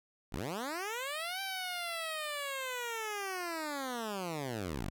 10% pulse linear two-way sweep, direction up then down, 39 to 784 to 39 Hz, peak -28 dBFS, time 0.32-4.9 s, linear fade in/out 10 ms, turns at 1.41 s, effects none

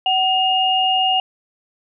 sine tone pair together, 752.5 / 2841 Hz, F#5 / F7, +29 / +29 cents, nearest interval octave + major seventh, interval 2300 cents, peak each -17 dBFS, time 0.06-1.2 s, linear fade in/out 2 ms, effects none

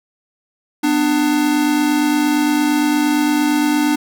square tone pair together, 249 / 297.7 Hz, B3 / D4, +14 / +24 cents, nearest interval minor third, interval 310 cents, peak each -21 / -15 dBFS, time 0.83-3.96 s, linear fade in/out 10 ms, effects none

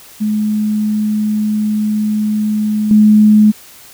sine tone with level steps, 212.5 Hz, G#3, 40 cents sharp, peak -12 / -4 dBFS, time 0.2-3.52 s, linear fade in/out 20 ms, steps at 2.91 s, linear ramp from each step 2 ms, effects white hiss -39 dBFS RMS until 3.93 s

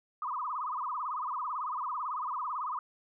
sine tone with vibrato, 1108.7 Hz, C#6, in tune, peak -32 dBFS, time 0.22-2.79 s, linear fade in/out 2 ms, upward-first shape sine, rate 18 Hz, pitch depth 230 cents each way, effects none

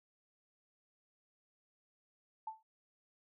sine tone with exponential decay, 880 Hz, A5, in tune, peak -36 dBFS, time 2.47-2.63 s, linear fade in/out 5 ms, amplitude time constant 33 ms, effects none

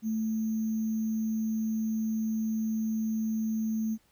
sine tone with sample-and-hold, 220 Hz, A3, in tune, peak -27 dBFS, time 0.02-3.98 s, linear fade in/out 50 ms, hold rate 6300 Hz, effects pink hiss -67 dBFS RMS until 4.11 s

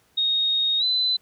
sine tone with pitch glide, 3729 to 4020 Hz, A#7 to B7, 0 to +30 cents, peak -19 dBFS, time 0.17-1.17 s, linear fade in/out 10 ms, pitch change +130 cents, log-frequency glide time 0.79-0.84 s, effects pink hiss -62 dBFS RMS until 1.21 s + high-pass 80 Hz 12 dB/octave

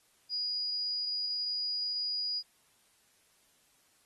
sine tone, 4899 Hz, D#8, 28 cents flat, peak -31 dBFS, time 0.29-2.43 s, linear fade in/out 50 ms, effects white hiss -68 dBFS RMS until 4.05 s + AAC 32 kbps

